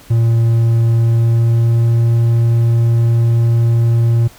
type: tone with pitch glide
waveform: triangle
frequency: 115.3 to 116.44 Hz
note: A#2 to A#2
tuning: -19 to -2 cents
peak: -7 dBFS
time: 0.1-4.28 s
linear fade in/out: 10 ms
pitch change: +17 cents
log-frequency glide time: 0.96-1.94 s
effects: pink hiss -42 dBFS RMS until 4.38 s